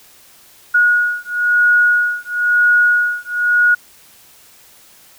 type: beating tone pair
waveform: sine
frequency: 1449 / 1450 Hz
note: F#6 / F#6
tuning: -37 / -35 cents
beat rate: 1 Hz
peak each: -14 dBFS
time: 0.74-3.75 s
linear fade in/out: 10 ms
effects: white hiss -46 dBFS RMS until 5.18 s